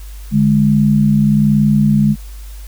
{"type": "tone pair together", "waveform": "sine", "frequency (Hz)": [147.4, 208.6], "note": ["D3", "G#3"], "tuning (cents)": [7, 8], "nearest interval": "tritone", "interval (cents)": 601, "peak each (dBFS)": [-13, -10], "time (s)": [0.31, 2.16], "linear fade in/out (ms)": 50, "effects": ["added 50 Hz sine -28 dBFS peak until 2.67 s", "white hiss -43 dBFS RMS until 2.67 s"]}